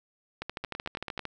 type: two click trains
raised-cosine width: 0.3 ms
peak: -18 / -19 dBFS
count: 12 / 6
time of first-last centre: 0.42-1.253 / 0.64-1.193 s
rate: 13.2 / 9.04 Hz
effects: none